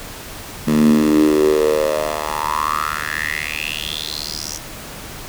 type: tone with high-pass filter sweep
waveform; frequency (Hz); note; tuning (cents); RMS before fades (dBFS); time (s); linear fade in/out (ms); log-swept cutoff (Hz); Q
10% pulse; 76.1; D#2; -38; -18; 0.67-4.58; 10; 190 to 6000; 6.8
effects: pink hiss -33 dBFS RMS until 5.28 s